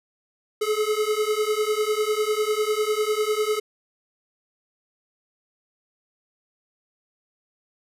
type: beating tone pair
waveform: square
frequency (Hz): 422.1 / 432.1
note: G#4 / A4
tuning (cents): +28 / -31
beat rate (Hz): 10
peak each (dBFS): -25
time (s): 0.61-3.6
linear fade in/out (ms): 10
effects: resampled to 32000 Hz